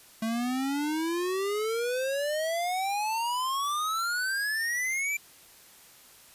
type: exponential sweep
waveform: square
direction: up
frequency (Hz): 220 to 2361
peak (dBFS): -28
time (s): 0.22-5.17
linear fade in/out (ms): 5
effects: white hiss -54 dBFS RMS until 6.34 s + resampled to 32000 Hz